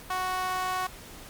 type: tone with high-pass filter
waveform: sawtooth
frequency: 370 Hz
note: F#4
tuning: in tune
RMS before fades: -30 dBFS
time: 0.1-0.87 s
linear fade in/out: 5 ms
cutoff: 930 Hz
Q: 5.6
effects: pink hiss -46 dBFS RMS until 1.29 s + Opus 48 kbps